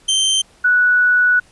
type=tone pair in turn; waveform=sawtooth / sine; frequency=3125 / 1474.8 Hz; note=G7 / F#6; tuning=-6 / -6 cents; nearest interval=octave + minor second; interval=1300 cents; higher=first; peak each=-10 dBFS; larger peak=neither; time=0.08-0.42 / 0.64-1.4 s; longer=second; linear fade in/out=10 ms; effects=pink hiss -51 dBFS RMS until 1.51 s + resampled to 24000 Hz